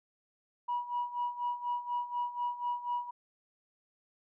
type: tone with tremolo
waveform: sine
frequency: 969 Hz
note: B5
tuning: 33 cents flat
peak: -28 dBFS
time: 0.68-3.11 s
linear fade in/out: 10 ms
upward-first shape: sine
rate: 4.1 Hz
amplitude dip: 80%
effects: tanh soft clip ceiling -26 dBFS